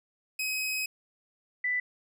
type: tone pair in turn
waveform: sawtooth / sine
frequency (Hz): 2535 / 1987.2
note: D#7 / B6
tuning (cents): +32 / +10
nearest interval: major third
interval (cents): 422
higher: first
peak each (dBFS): -26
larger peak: neither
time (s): 0.39-0.86 / 1.64-1.8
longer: first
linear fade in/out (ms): 5
effects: none